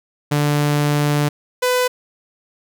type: tone pair in turn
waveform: sawtooth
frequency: 146.83 / 500.3 Hz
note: D3 / B4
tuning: 0 / +22 cents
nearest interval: octave + major sixth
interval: 2122 cents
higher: second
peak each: -11 dBFS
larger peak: neither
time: 0.31-1.29 / 1.62-1.88 s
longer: first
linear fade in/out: 10 ms
effects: none